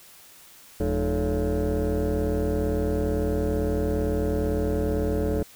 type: tone with frequency modulation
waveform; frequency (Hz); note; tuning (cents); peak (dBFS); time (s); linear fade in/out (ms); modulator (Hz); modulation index
sine; 174.61; F3; 0; -19; 0.8-5.43; 5; 129; 2.9
effects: tanh soft clip ceiling -21 dBFS + white hiss -50 dBFS RMS until 5.55 s